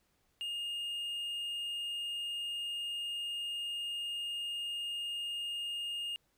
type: tone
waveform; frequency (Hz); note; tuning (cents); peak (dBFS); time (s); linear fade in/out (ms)
triangle; 2836; F7; +26; -34; 0.41-6.16; 0
effects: pink hiss -75 dBFS RMS until 6.37 s